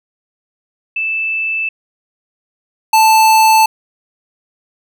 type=tone pair in turn; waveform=sine / square; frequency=2637 / 880 Hz; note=E7 / A5; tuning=0 / 0 cents; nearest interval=octave + perfect fifth; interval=1900 cents; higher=first; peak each=-15 / -7 dBFS; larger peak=second; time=0.96-1.69 / 2.93-3.66 s; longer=neither; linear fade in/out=5 ms; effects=none